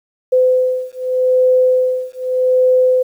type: beating tone pair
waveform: sine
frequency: 509 / 509.83 Hz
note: C5 / C5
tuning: -48 / -45 cents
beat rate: 0.83 Hz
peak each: -14 dBFS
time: 0.32-3.03 s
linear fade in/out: 10 ms
effects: 8-bit